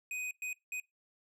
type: tone bursts at uneven times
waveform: square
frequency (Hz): 2500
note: D#7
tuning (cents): +8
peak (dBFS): -37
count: 3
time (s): 0.11-0.31 / 0.42-0.53 / 0.72-0.8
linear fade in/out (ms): 2
effects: noise-tail reverb RT60 0.2 s tail -22 dB re dry + low-pass 12000 Hz 12 dB/octave